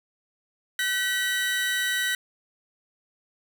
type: tone pair together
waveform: 30% pulse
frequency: 1519.1 / 1930 Hz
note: F#6 / B6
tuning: +45 / -40 cents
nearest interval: major third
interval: 415 cents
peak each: -25 / -23 dBFS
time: 0.79-2.15 s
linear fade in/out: 2 ms
effects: none